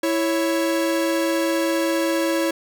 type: tone pair together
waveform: 45% pulse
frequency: 330 / 555 Hz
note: E4 / C#5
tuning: +2 / +2 cents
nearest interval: major sixth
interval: 900 cents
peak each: -21 / -23 dBFS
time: 0.03-2.51 s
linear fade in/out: 5 ms
effects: none